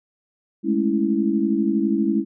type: chord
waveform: sine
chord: A major seventh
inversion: third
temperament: equal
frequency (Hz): 207.7 / 220 / 277.2 / 329.6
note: G#3 / A3 / C#4 / E4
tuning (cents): 0 / 0 / 0 / 0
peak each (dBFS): -22 / -25 / -24 / -22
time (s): 0.63-2.25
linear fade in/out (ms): 50
effects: none